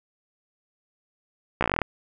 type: slowing click train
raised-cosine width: 0.5 ms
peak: -7 dBFS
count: 11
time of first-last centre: 1.61-1.817 s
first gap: 15 ms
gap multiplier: 1.07
effects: none